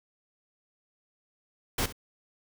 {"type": "noise with echo", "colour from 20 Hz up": "pink", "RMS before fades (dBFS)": -28, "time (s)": [1.78, 1.86], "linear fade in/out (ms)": 5, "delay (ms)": 65, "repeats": 1, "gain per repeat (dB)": -15, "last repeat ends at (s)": 1.925, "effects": []}